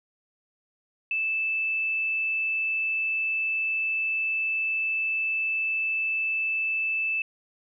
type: tone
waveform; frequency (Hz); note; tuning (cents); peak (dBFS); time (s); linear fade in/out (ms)
sine; 2633; E7; -3; -24; 1.11-7.22; 2
effects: none